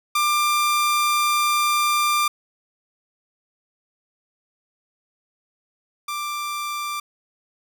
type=tone pair in turn; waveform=sawtooth; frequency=1190 / 1181.1 Hz; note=D6 / D6; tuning=+22 / +9 cents; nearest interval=unison; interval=13 cents; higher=first; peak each=-14 / -22 dBFS; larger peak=first; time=0.15-2.28 / 6.08-7 s; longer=first; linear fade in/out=5 ms; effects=none